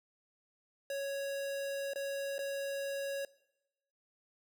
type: tone with dropouts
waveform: square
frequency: 554.4 Hz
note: C#5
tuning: in tune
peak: -36 dBFS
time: 0.9-3.25 s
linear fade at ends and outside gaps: 2 ms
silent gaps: 1.935-1.958 / 2.382-2.39 s
effects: noise-tail reverb RT60 0.9 s tail -21 dB re dry